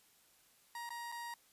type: tone with dropouts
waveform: 30% pulse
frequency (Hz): 944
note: A#5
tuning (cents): +22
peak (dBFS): -40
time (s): 0.75-1.34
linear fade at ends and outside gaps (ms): 2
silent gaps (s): 0.892-0.904 / 1.118-1.122
effects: white hiss -68 dBFS RMS until 1.52 s + resampled to 32000 Hz